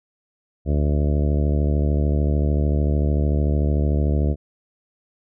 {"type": "harmonic tone", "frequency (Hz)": 73.42, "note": "D2", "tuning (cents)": 0, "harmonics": [1, 2, 3, 4, 5, 6, 7, 8, 9], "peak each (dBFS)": [-18, -24, -28, -30, -32, -34, -35, -36, -37], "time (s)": [0.65, 4.36], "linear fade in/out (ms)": 50, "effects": []}